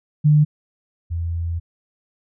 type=tone pair in turn; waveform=sine; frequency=150 / 84.18 Hz; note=D3 / E2; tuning=+37 / +37 cents; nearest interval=minor seventh; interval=1000 cents; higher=first; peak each=-10 / -21 dBFS; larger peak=first; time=0.24-0.45 / 1.1-1.6 s; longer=second; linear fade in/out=20 ms; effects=none